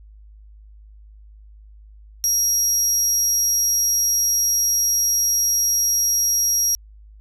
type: tone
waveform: 35% pulse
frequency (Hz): 5660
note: F8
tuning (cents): +22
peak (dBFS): -14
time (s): 2.24-6.75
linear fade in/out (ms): 0
effects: added 52 Hz sine -42 dBFS peak until 7.2 s